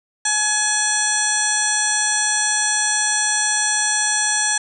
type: harmonic tone with a mistuned harmonic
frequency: 846 Hz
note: G#5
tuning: 32 cents sharp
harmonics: 1 / 2 / 3 / 4 / 5 / 7 / 8 / 9 / 10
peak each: -27 / -22 / -34 / -29 / -29 / -22 / -34 / -24 / -25 dBFS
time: 0.25-4.58 s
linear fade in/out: 5 ms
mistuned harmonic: 10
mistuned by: +32 cents
effects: none